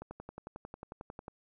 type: click train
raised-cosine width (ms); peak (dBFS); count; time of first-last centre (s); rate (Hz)
1; -29; 15; 0.02-1.281; 11.1
effects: none